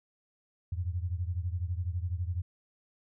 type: beating tone pair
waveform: sine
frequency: 84.9 / 96.9 Hz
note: F2 / G2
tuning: -48 / -20 cents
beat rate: 12 Hz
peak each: -32 / -35 dBFS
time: 0.72-2.42 s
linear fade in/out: 5 ms
effects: none